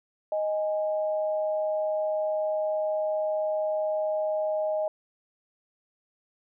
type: tone pair together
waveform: sine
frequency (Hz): 622.8 / 827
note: D#5 / G#5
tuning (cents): +2 / -8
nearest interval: perfect fourth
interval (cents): 490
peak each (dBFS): -25 / -35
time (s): 0.32-4.88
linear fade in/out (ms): 2
effects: none